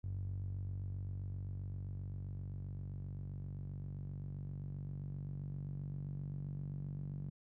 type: tone with band-pass filter sweep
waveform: sawtooth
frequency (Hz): 47.62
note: G1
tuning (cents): -49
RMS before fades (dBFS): -43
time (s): 0.03-7.3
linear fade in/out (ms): 10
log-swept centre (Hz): 100 to 150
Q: 4.4
effects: none